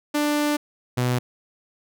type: tone pair in turn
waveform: sawtooth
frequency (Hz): 295.5 / 124.24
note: D4 / B2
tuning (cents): +11 / +11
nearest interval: octave + minor third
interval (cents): 1500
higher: first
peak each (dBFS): -16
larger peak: neither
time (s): 0.14-0.57 / 0.97-1.19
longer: first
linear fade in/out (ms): 10
effects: none